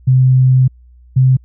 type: tone pair in turn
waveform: sine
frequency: 129.3 / 130.04 Hz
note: C3 / C3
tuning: -20 / -10 cents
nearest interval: unison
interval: 10 cents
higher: second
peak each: -6 dBFS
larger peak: neither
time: 0.07-0.68 / 1.16-1.37 s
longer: first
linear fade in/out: 10 ms
effects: added 61 Hz sine -40 dBFS peak until 1.44 s